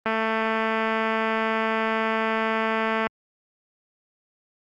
click train, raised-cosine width 0.5 ms, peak -10 dBFS, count 669, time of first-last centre 0.06-3.069 s, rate 222 Hz, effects high-pass 80 Hz 12 dB/octave + Opus 24 kbps

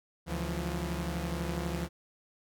sawtooth tone cluster, 70.9 / 165.7 / 177.8 Hz, C#2 / E3 / F3, +40 / +9 / +31 cents, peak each -32 / -33 / -33 dBFS, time 0.26-1.89 s, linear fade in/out 50 ms, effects none

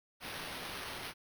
violet noise with sample-and-hold, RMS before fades -43 dBFS, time 0.2-1.14 s, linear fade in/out 50 ms, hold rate 7350 Hz, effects none

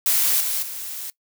blue noise with level steps, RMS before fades -19 / -24 / -32 dBFS, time 0.06-1.1 s, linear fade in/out 0 ms, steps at 0.4 / 0.62 s, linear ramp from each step 10 ms, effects noise-tail reverb RT60 0.1 s tail -21 dB re dry

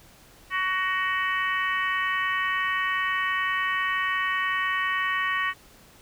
harmonic tone, 374.2 Hz, F#4, 20 cents sharp, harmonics 3 / 4 / 5 / 6 / 7 / 8, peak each -28 / -36 / -26 / -35 / -38 / -36 dBFS, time 0.5-5.54 s, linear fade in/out 50 ms, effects pink hiss -53 dBFS RMS until 6.01 s

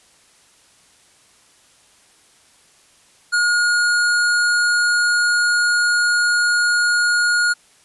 square tone, 1435 Hz, F6, 47 cents sharp, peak -15 dBFS, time 3.32-7.54 s, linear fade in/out 20 ms, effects white hiss -53 dBFS RMS until 7.84 s + resampled to 24000 Hz

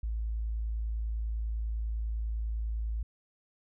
sine tone, 55 Hz, A1, in tune, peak -30 dBFS, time 0.03-3.03 s, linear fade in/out 5 ms, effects none

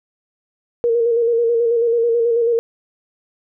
sine tone with vibrato, 466.6 Hz, A#4, 2 cents sharp, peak -13 dBFS, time 0.84-2.59 s, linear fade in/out 0 ms, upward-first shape square, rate 9.2 Hz, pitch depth 32 cents each way, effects none

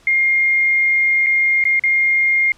sine tone with dropouts, 2124 Hz, C7, 25 cents sharp, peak -12 dBFS, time 0.07-2.52 s, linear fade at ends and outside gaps 2 ms, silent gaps 1.263-1.267 / 1.64-1.652 / 1.795-1.837 s, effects pink hiss -51 dBFS RMS until 2.57 s + low-pass 8000 Hz 12 dB/octave

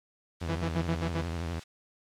blue noise, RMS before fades -40 dBFS, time 0.4-1.64 s, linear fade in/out 10 ms
sawtooth tone with vibrato, 84 Hz, E2, 33 cents sharp, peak -28 dBFS, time 0.41-1.6 s, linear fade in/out 10 ms, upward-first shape triangle, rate 12 Hz, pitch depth 130 cents each way
sawtooth tone bursts, 165.5 Hz, E3, 7 cents sharp, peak -24 dBFS, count 6, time 0.48-1.223 s, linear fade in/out 20 ms, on 83 ms, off 49 ms
effects low-pass 4000 Hz 12 dB/octave

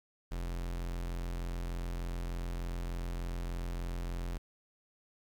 45% pulse tone, 43.36 Hz, F1, 12 cents flat, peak -35 dBFS, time 0.31-4.38 s, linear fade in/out 10 ms, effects 11-bit

